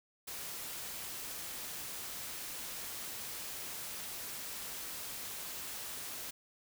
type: noise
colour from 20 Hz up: white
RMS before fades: -43 dBFS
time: 0.27-6.31 s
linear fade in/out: 10 ms
effects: none